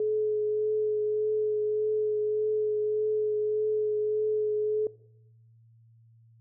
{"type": "tone with vibrato", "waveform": "sine", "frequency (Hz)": 426.4, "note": "G#4", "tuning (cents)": 46, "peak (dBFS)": -24, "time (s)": [0, 4.87], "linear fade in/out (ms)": 2, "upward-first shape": "triangle", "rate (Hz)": 1.7, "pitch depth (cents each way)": 14, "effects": ["noise-tail reverb RT60 0.8 s tail -20 dB re dry", "added 114 Hz sine -55 dBFS peak until 6.4 s"]}